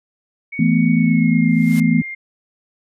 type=tone with pitch glide; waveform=sine; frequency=2232 to 2115 Hz; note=C#7 to C7; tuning=+11 to +18 cents; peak=-26 dBFS; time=0.52-2.15 s; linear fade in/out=10 ms; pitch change=-93 cents; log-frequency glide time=0.94-1.49 s
type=chord; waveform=sine; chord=E suspended fourth; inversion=none; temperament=equal with one note detuned; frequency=164.81 / 220 / 248.5 Hz; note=E3 / A3 / B3; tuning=0 / 0 / +11 cents; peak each=-16 dBFS; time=0.59-2.02 s; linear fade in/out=5 ms
type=noise with exponential growth; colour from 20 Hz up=white; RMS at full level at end=-30 dBFS; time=1.43-1.8 s; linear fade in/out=2 ms; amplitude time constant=80 ms
effects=resampled to 32000 Hz